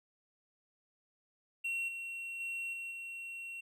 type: tone with level steps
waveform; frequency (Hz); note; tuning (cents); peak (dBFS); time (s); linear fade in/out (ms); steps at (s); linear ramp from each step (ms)
triangle; 2730; F7; -40; -32 / -38 / -35 / -38 / -40; 1.64-3.61; 10; 1.88 / 2.4 / 2.73 / 2.91; 5
effects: none